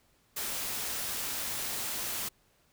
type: noise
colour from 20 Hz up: white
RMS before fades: -35 dBFS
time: 0.36-2.29 s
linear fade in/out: 10 ms
effects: pink hiss -68 dBFS RMS until 2.72 s

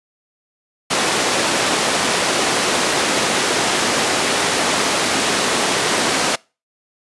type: band-pass noise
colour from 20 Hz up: pink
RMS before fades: -18 dBFS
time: 0.9-6.36 s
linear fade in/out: 10 ms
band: 290 to 9300 Hz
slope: 12 dB/octave
effects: noise-tail reverb RT60 0.3 s tail -25 dB re dry + resampled to 24000 Hz

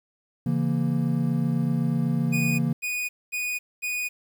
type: chord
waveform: triangle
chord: A# diminished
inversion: first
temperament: just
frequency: 139.85 / 167.82 / 233.1 Hz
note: C#3 / E3 / A#3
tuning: +16 / +31 / 0 cents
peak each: -24 dBFS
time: 0.46-2.73 s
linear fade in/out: 5 ms
type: tone bursts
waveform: 45% pulse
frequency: 2473 Hz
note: D#7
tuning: 11 cents flat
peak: -26 dBFS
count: 4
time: 2.32-4.09 s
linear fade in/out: 20 ms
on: 270 ms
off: 230 ms
effects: 9-bit

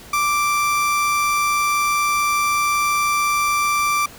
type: tone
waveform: 30% pulse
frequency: 1174.7 Hz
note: D6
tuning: in tune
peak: -14 dBFS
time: 0.13-4.06 s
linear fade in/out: 5 ms
effects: pink hiss -41 dBFS RMS until 4.18 s

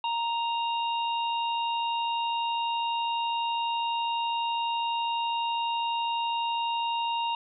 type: harmonic tone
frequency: 932 Hz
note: A#5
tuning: 1 cent flat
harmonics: 1 / 3 / 4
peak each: -27 / -34 / -39 dBFS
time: 0.04-7.35 s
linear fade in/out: 2 ms
effects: none

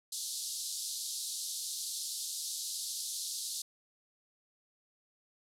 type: band-pass noise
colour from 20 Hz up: pink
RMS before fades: -39 dBFS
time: 0.12-3.62 s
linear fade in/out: 5 ms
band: 3800 to 12000 Hz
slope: 48 dB/octave
effects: none

